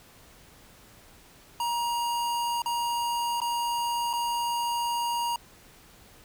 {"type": "tone with dropouts", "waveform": "square", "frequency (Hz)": 946, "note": "A#5", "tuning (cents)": 25, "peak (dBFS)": -27, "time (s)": [1.6, 5.36], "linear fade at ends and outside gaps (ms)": 2, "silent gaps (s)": [[2.62, 2.659], [3.403, 3.416], [4.131, 4.135]], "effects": ["pink hiss -54 dBFS RMS until 6.24 s"]}